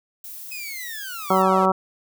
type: noise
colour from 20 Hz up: violet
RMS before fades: -37 dBFS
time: 0.24-1.42 s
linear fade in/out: 2 ms
type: linear sweep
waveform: sawtooth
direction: down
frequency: 2559 to 469.2 Hz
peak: -29 dBFS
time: 0.51-1.66 s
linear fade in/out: 10 ms
type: harmonic tone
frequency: 189.1 Hz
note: F#3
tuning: 38 cents sharp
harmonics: 1 / 2 / 3 / 4 / 5 / 6 / 7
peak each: -23 / -23 / -23 / -23 / -23 / -23 / -23 dBFS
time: 1.3-1.72 s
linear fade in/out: 5 ms
effects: none